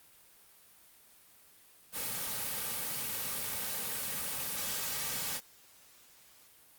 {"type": "noise with comb filter", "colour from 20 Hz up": "white", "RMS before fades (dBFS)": -36, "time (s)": [1.92, 5.41], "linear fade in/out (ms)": 50, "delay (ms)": 2.9, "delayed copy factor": -0.55, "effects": ["white hiss -60 dBFS RMS until 6.78 s", "Opus 32 kbps"]}